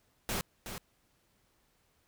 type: noise with echo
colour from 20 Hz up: pink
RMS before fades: -34 dBFS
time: 0.29-0.41 s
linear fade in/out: 0 ms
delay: 370 ms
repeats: 1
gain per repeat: -8 dB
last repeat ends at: 0.78 s
effects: pink hiss -72 dBFS RMS until 2.07 s